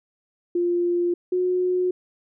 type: tone pair in turn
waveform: sine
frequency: 349.2 / 363.7 Hz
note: F4 / F#4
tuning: 0 / -30 cents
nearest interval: minor second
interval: 70 cents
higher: second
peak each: -19 dBFS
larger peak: neither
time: 0.55-1.14 / 1.32-1.91 s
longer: neither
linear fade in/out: 5 ms
effects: none